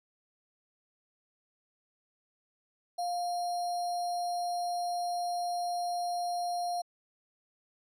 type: tone with sample-and-hold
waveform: sine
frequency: 704 Hz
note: F5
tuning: 14 cents sharp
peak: -30 dBFS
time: 2.98-6.82 s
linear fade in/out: 10 ms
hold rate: 4900 Hz
effects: low-pass 12000 Hz 12 dB/octave